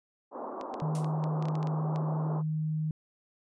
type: band-pass noise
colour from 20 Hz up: white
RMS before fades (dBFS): -39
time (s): 0.31-2.43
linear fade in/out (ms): 50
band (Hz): 220 to 1100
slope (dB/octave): 48
type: clicks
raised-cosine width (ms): 0.2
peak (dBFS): -28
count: 12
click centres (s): 0.612 / 0.741 / 0.801 / 1.045 / 1.24 / 1.425 / 1.455 / 1.485 / 1.554 / 1.629 / 1.672 / 1.96
type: tone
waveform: sine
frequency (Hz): 155.56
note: D#3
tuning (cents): 0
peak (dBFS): -28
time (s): 0.82-2.91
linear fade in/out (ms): 2
type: noise with exponential decay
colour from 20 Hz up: blue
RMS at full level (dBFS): -37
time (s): 0.95-1.12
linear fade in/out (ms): 1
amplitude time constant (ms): 36
effects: resampled to 22050 Hz